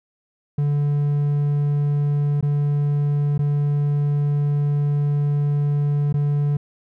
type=tone with dropouts; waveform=triangle; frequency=145.1 Hz; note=D3; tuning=21 cents flat; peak=-15 dBFS; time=0.58-6.57 s; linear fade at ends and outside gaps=5 ms; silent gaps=2.41-2.426 / 3.379-3.39 / 6.127-6.14 s; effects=none